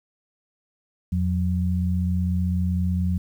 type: tone pair together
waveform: sine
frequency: 85.5 / 181.17 Hz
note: F2 / F#3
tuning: -36 / -36 cents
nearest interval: octave + minor second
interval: 1300 cents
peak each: -22 / -24 dBFS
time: 1.12-3.18 s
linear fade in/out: 5 ms
effects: 9-bit